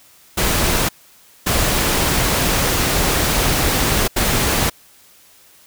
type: noise bursts at uneven times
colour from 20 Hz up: pink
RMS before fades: -17 dBFS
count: 3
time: 0.37-0.89 / 1.46-4.08 / 4.16-4.7 s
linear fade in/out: 10 ms
effects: white hiss -49 dBFS RMS until 5.66 s